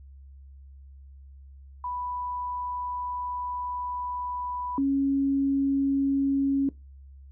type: tone pair in turn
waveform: sine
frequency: 987.8 / 275.3 Hz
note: B5 / C#4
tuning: 0 / -12 cents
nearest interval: octave + minor seventh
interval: 2212 cents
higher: first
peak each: -30 / -21 dBFS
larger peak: second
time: 1.84-4.78 / 4.78-6.69 s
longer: first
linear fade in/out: 2 ms
effects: noise-tail reverb RT60 0.2 s tail -19 dB re dry + added 68 Hz sine -45 dBFS peak until 7.31 s